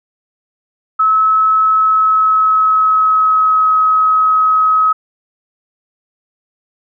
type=tone with pitch glide; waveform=sine; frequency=1294 to 1274.7 Hz; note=E6 to D#6; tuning=-32 to +41 cents; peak=-8 dBFS; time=0.99-4.93 s; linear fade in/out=10 ms; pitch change=-27 cents; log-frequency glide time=1.65-3.76 s; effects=none